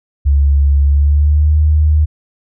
sine tone with pitch glide, 70.4 to 76.33 Hz, C#2 to D#2, +27 to -33 cents, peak -7 dBFS, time 0.25-2.06 s, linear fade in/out 20 ms, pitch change +140 cents, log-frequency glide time 0.84-1.55 s, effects none

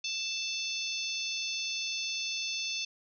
harmonic tone, 882 Hz, A5, 4 cents sharp, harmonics 3 / 4 / 5 / 6 / 7, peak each -37 / -38 / -39 / -40 / -40 dBFS, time 0.04-2.85 s, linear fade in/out 5 ms, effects none

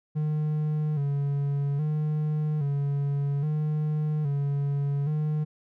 triangle tone with vibrato, 146.83 Hz, D3, in tune, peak -22 dBFS, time 0.15-5.45 s, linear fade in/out 20 ms, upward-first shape square, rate 0.61 Hz, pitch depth 64 cents each way, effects none

